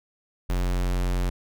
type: tone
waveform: square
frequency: 45.02 Hz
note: F#1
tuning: 47 cents flat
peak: -23 dBFS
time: 0.49-1.3 s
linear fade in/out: 10 ms
effects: none